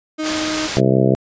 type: tone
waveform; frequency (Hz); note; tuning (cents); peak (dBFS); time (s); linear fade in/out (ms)
35% pulse; 311.1; D#4; 0; -19; 0.18-0.68; 20
type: low-pass noise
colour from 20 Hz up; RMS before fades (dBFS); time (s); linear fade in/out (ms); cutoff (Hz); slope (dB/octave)
white; -25; 0.22-0.81; 50; 5800; 12
type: harmonic tone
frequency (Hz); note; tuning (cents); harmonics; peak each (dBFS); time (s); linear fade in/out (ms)
65.41; C2; 0; 2 / 3 / 4 / 5 / 6 / 7 / 8 / 9 / 10; -17 / -18 / -23 / -20 / -19 / -22 / -23 / -26 / -23; 0.77-1.15; 0
effects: resampled to 16000 Hz